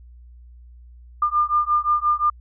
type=beating tone pair; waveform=sine; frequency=1200 / 1205.7 Hz; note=D6 / D6; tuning=+37 / +45 cents; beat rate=5.7 Hz; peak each=-20 dBFS; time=1.22-2.3 s; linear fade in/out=5 ms; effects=added 60 Hz sine -42 dBFS peak until 2.4 s